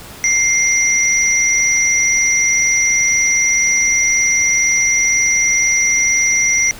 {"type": "tone pair together", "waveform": "sine", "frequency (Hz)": [2100, 5839], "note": ["C7", "F#8"], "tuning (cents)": [6, -24], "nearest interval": "octave + tritone", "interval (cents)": 1770, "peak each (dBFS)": -14, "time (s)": [0.24, 6.71], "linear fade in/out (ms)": 0, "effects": ["pink hiss -35 dBFS RMS until 6.79 s"]}